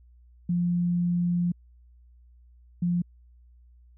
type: tone pair in turn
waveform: sine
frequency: 174.8 / 174.8 Hz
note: F3 / F3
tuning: +2 / +2 cents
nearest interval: unison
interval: 0 cents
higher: neither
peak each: -22 dBFS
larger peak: neither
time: 0.49-1.52 / 2.82-3.02 s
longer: first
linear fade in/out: 5 ms
effects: added 60 Hz sine -52 dBFS peak until 3.97 s